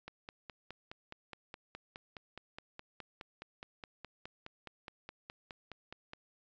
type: click train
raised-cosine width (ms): 0.3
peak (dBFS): -29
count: 30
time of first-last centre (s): 0.08-6.134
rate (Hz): 4.79
effects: resampled to 16000 Hz